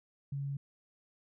sine tone, 139.7 Hz, C#3, 14 cents sharp, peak -34 dBFS, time 0.32-0.57 s, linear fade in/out 5 ms, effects none

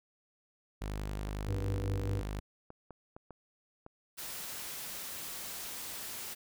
sawtooth tone, 51 Hz, G#1, 31 cents flat, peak -32 dBFS, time 0.81-2.4 s, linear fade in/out 10 ms
clicks, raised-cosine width 1 ms, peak -33 dBFS, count 7, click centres 1.283 / 1.408 / 2.704 / 2.907 / 3.165 / 3.307 / 3.864 s
harmonic tone, 97.2 Hz, G2, 14 cents flat, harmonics 1 / 3 / 4 / 5, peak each -33 / -44 / -48 / -44 dBFS, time 1.46-2.24 s, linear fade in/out 50 ms
white noise, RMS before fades -42 dBFS, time 4.17-6.35 s, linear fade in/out 20 ms
effects none

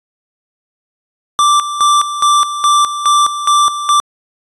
square tone with tremolo, 1174.7 Hz, D6, in tune, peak -8 dBFS, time 1.39-4 s, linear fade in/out 0 ms, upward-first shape square, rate 2.4 Hz, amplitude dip 70%, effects resampled to 24000 Hz

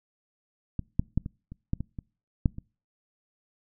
clicks, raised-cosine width 5 ms, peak -17 / -10 / -12 / -22 / -28 / -14 / -20 / -24 / -9 / -25 dBFS, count 10, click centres 0.793 / 0.995 / 1.176 / 1.261 / 1.52 / 1.734 / 1.806 / 1.988 / 2.458 / 2.584 s, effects noise-tail reverb RT60 0.4 s tail -26 dB re dry

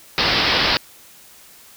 white low-pass noise, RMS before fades -18 dBFS, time 0.18-0.77 s, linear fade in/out 0 ms, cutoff 5200 Hz, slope 96 dB/octave, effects white hiss -46 dBFS RMS until 1.76 s

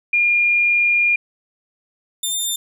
sine / 15% pulse tone pair in turn, 2414 / 3602 Hz, D7 / A7, +47 / +40 cents, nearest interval perfect fifth, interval 693 cents, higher second, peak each -13 dBFS, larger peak neither, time 0.13-1.16 / 2.23-2.56 s, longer first, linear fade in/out 5 ms, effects none

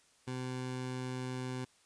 20% pulse tone, 127.7 Hz, C3, 42 cents flat, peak -32 dBFS, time 0.27-1.65 s, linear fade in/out 10 ms, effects white hiss -67 dBFS RMS until 1.85 s + resampled to 22050 Hz

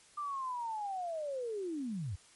sine linear sweep, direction down, 1197 to 78.9 Hz, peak -35 dBFS, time 0.17-2.16 s, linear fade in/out 10 ms, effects white hiss -61 dBFS RMS until 2.35 s + MP3 48 kbps

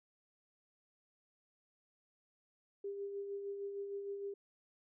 sine tone with tremolo, 400 Hz, G4, 35 cents sharp, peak -38 dBFS, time 2.84-4.34 s, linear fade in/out 5 ms, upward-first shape sine, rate 6.5 Hz, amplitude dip 40%, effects none

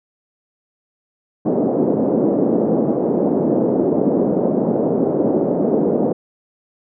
pink band-pass noise, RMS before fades -17 dBFS, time 1.45-6.13 s, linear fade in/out 10 ms, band 200 to 570 Hz, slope 24 dB/octave, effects none

